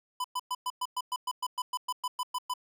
square tone bursts, 1000 Hz, B5, 21 cents sharp, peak -30 dBFS, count 16, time 0.2-2.538 s, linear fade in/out 5 ms, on 43 ms, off 110 ms, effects none

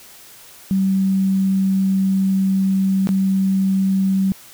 sine tone with dropouts, 192.1 Hz, G3, 35 cents flat, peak -14 dBFS, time 0.71-4.32 s, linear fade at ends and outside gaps 0 ms, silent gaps 3.072-3.09 s, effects white hiss -43 dBFS RMS until 4.53 s

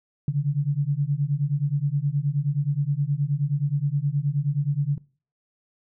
sine beating tone pair, 138.59 / 148.09 Hz, C#3 / D3, 0 / +15 cents, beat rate 9.5 Hz, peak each -24 dBFS, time 0.28-4.98 s, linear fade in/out 2 ms, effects noise-tail reverb RT60 0.4 s tail -22 dB re dry

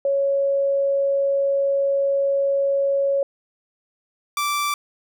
sine / sawtooth tone pair in turn, 554.4 / 1168.3 Hz, C#5 / D6, 0 / -9 cents, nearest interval octave + minor second, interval 1291 cents, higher second, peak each -17 / -17 dBFS, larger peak neither, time 0.05-3.23 / 4.37-4.74 s, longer first, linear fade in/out 2 ms, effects none

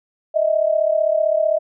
sine tone pair together, 617.4 / 653 Hz, D#5 / E5, -14 / -17 cents, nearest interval minor second, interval 97 cents, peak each -17 / -18 dBFS, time 0.34-1.59 s, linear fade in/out 20 ms, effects none

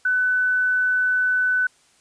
sine tone, 1500 Hz, F#6, 23 cents sharp, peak -17 dBFS, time 0.05-1.67 s, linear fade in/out 5 ms, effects white hiss -58 dBFS RMS until 2 s + resampled to 22050 Hz

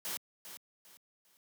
white noise with echo, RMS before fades -38 dBFS, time 0.05-0.17 s, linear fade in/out 0 ms, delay 400 ms, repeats 3, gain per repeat -10 dB, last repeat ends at 1.37 s, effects high-pass 150 Hz 12 dB/octave

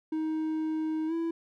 triangle tone with pitch glide, 314.5 to 331.3 Hz, D#4 to E4, +19 to +9 cents, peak -26 dBFS, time 0.12-1.31 s, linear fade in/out 5 ms, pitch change +90 cents, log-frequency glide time 1.07-1.13 s, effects none

